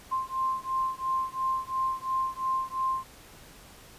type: beating tone pair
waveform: sine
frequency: 1049 / 1051.9 Hz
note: C6 / C6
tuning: +4 / +9 cents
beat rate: 2.9 Hz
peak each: -30 dBFS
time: 0.11-3.05 s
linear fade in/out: 20 ms
effects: pink hiss -51 dBFS RMS until 3.98 s + resampled to 32000 Hz